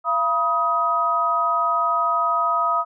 sine tone cluster, 683 / 971 / 1258 Hz, F5 / B5 / D#6, -39 / -30 / +19 cents, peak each -25 / -25 / -19 dBFS, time 0.04-2.85 s, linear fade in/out 50 ms, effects none

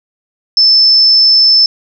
sine tone, 5274 Hz, E8, in tune, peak -4 dBFS, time 0.57-1.66 s, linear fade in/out 2 ms, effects none

